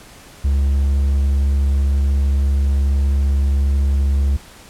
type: tone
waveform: triangle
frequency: 69.3 Hz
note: C#2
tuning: in tune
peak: -11 dBFS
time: 0.44-4.37 s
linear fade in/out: 10 ms
effects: pink hiss -42 dBFS RMS until 4.69 s + low-pass 12000 Hz 12 dB/octave